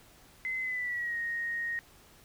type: tone with pitch glide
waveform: sine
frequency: 2049 to 1868.1 Hz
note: C7 to A#6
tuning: -37 to +3 cents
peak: -31 dBFS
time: 0.45-1.79 s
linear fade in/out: 0 ms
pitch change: -160 cents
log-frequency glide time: 0.61-1.18 s
effects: pink hiss -58 dBFS RMS until 2.24 s